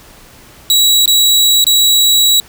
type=tone with dropouts; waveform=sawtooth; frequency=3888 Hz; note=B7; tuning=28 cents flat; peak=-4 dBFS; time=0.7-2.4 s; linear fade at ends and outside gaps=1 ms; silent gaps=1.058-1.077 / 1.642-1.667 s; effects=pink hiss -40 dBFS RMS until 2.48 s